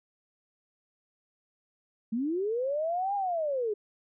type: linear two-way sweep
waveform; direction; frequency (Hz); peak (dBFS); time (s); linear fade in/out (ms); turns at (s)
sine; up then down; 212.8 to 820 to 401.6; -27; 2.12-3.74; 10; 3.15
effects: none